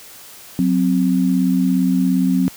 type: tone pair together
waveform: sine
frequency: 184.32 / 261.6 Hz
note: F#3 / C4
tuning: -6 / 0 cents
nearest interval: tritone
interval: 606 cents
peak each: -16 dBFS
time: 0.59-2.48 s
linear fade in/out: 0 ms
effects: white hiss -40 dBFS RMS until 2.56 s + high-pass 60 Hz 12 dB/octave